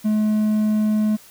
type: tone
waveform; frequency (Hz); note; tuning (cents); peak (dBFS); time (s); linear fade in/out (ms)
triangle; 213.8; A3; -49; -14; 0.04-1.17; 20
effects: white hiss -47 dBFS RMS until 1.3 s